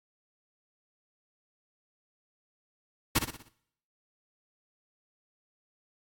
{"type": "noise with echo", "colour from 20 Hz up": "pink", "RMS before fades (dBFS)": -24, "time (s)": [3.15, 3.19], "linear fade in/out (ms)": 10, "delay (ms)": 60, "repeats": 5, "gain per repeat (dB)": -7, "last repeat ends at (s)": 3.49, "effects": ["noise-tail reverb RT60 0.7 s tail -21 dB re dry", "AAC 64 kbps"]}